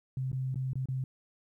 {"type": "tone with dropouts", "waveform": "sine", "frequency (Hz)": 130.81, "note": "C3", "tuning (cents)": 0, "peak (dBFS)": -30, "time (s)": [0.17, 1.04], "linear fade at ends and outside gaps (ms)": 2, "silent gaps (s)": [[0.317, 0.329], [0.544, 0.557], [0.733, 0.755], [0.857, 0.886]], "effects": ["12-bit"]}